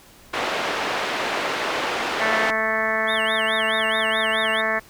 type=band-pass noise; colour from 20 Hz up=pink; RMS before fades=-25 dBFS; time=0.33-2.51 s; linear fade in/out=10 ms; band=460 to 3000 Hz; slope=12 dB/octave
type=harmonic tone; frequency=220 Hz; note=A3; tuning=in tune; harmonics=1 / 2 / 3 / 4 / 5 / 6 / 7 / 8 / 9 / 10; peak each=-34 / -32 / -26 / -33 / -29 / -31 / -33 / -24 / -29 / -31 dBFS; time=2.2-4.8 s; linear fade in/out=20 ms
type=tone with vibrato; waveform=triangle; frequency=3192 Hz; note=G7; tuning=31 cents sharp; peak=-25 dBFS; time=3.07-4.62 s; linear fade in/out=20 ms; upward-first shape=sine; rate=4.7 Hz; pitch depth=260 cents each way
effects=pink hiss -49 dBFS RMS until 4.89 s